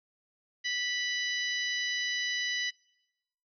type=harmonic tone with a mistuned harmonic; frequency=991 Hz; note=B5; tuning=6 cents sharp; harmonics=2 / 3 / 4 / 5 / 6; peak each=-32 / -36 / -38 / -40 / -42 dBFS; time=0.64-2.71 s; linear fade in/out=20 ms; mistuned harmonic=2; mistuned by=-16 cents; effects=noise-tail reverb RT60 1.0 s tail -25 dB re dry